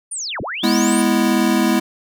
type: linear two-way sweep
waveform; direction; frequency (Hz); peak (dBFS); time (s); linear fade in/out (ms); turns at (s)
sine; down then up; 9660 to 43.65 to 9660; -23; 0.11-1.02; 10; 0.41
type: chord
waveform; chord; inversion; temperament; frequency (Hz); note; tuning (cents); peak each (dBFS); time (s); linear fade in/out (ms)
square; E major; first; equal; 207.7 / 246.9 / 329.6; G#3 / B3 / E4; 0 / 0 / 0; -19; 0.63-1.8; 10
effects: none